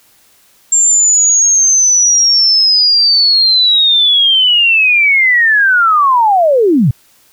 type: linear sweep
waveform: sine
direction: down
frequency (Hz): 7410 to 104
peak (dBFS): -6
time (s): 0.72-6.91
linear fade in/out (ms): 5
effects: white hiss -49 dBFS RMS until 7.32 s